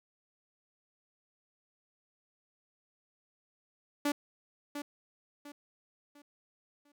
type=tone with echo; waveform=sawtooth; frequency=290 Hz; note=D4; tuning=22 cents flat; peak=-24 dBFS; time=4.05-4.12 s; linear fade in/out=5 ms; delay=700 ms; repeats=4; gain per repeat=-9 dB; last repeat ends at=6.92 s; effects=none